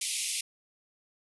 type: band-pass noise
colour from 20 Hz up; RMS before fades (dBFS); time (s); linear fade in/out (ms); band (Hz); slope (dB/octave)
white; -33; 0.01-0.41; 5; 2100 to 11000; 96
effects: none